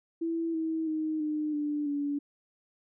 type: tone with pitch steps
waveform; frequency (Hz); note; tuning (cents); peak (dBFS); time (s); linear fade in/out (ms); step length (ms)
sine; 330.7 / 321.5 / 312.5 / 303.8 / 295.3 / 287.1; E4 / E4 / D#4 / D#4 / D4 / D4; +6 / -43 / +8 / -41 / +10 / -39; -28; 0.21-2.19; 10; 330
effects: none